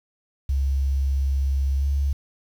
sine tone with pitch glide, 68 to 69.91 Hz, C#2 to C#2, -33 to +15 cents, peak -19 dBFS, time 0.49-2.13 s, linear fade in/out 5 ms, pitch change +48 cents, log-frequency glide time 1.78-1.85 s, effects 8-bit

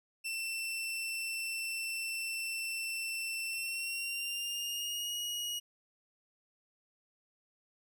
sawtooth tone with pitch glide, 2684 to 2893 Hz, E7 to F#7, +31 to -40 cents, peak -32 dBFS, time 0.24-5.6 s, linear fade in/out 20 ms, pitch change +129 cents, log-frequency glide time 3.47-5.17 s, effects none

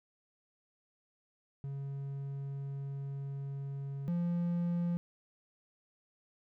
triangle tone pair in turn, 138.59 / 172.96 Hz, C#3 / F3, 0 / -16 cents, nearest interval major third, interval 384 cents, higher second, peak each -35 / -28 dBFS, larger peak second, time 1.64-4.08 / 4.08-4.97 s, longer first, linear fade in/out 0 ms, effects none

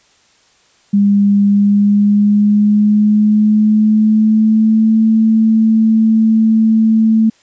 sine tone with pitch glide, 201.8 to 221.3 Hz, G#3 to A3, -49 to +10 cents, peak -7 dBFS, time 0.93-7.3 s, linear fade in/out 10 ms, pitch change +159 cents, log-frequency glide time 1.45-5.01 s, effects white hiss -52 dBFS RMS until 7.42 s + resampled to 16000 Hz

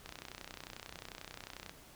click train, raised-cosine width 0.2 ms, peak -27 dBFS, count 52, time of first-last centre 0.06-1.695 s, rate 31.2 Hz, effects pink hiss -57 dBFS RMS until 1.95 s

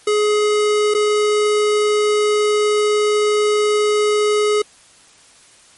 square tone with dropouts, 420.3 Hz, G#4, 21 cents sharp, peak -14 dBFS, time 0.07-4.62 s, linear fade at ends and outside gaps 5 ms, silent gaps 0.94-0.947 s, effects white hiss -48 dBFS RMS until 5.77 s + MP3 48 kbps

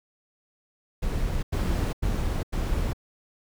brown noise bursts, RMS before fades -26 dBFS, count 4, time 1.02-2.933 s, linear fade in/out 10 ms, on 410 ms, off 91 ms, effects none

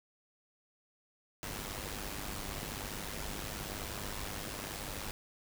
pink noise with amplitude modulation, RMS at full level -38 dBFS, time 1.43-5.11 s, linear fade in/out 0 ms, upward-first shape sine, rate 101 Hz, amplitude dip 65%, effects none

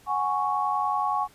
sine chord, F# suspended second, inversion none, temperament equal, 740 / 830.6 / 1108.7 Hz, F#5 / G#5 / C#6, 0 / 0 / 0 cents, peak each -30 / -27 / -26 dBFS, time 0.06-1.28 s, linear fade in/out 50 ms, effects pink hiss -56 dBFS RMS until 1.34 s + resampled to 32000 Hz

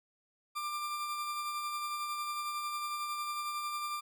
40% pulse tone with tremolo, 1189 Hz, D6, 21 cents sharp, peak -33 dBFS, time 0.55-4.01 s, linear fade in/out 20 ms, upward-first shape sine, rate 11 Hz, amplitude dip 30%, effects none

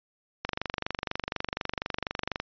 click train, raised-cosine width 0.3 ms, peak -13 dBFS, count 48, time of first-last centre 0.45-2.4 s, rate 24.1 Hz, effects resampled to 11025 Hz

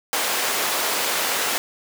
pink high-pass noise, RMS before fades -23 dBFS, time 0.13-1.58 s, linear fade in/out 0 ms, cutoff 560 Hz, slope 12 dB/octave, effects none

